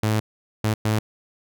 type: tone bursts at uneven times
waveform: sawtooth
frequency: 108.2 Hz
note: A2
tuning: 29 cents flat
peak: -15 dBFS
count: 3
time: 0.03-0.2 / 0.64-0.74 / 0.85-0.99 s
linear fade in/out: 5 ms
effects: none